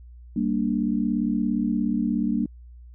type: chord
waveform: sine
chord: G minor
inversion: none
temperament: equal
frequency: 196 / 233.1 / 293.7 Hz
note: G3 / Bb3 / D4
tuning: 0 / 0 / 0 cents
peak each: -26 / -24 / -27 dBFS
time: 0.36-2.46 s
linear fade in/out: 5 ms
effects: added 60 Hz sine -42 dBFS peak until 2.94 s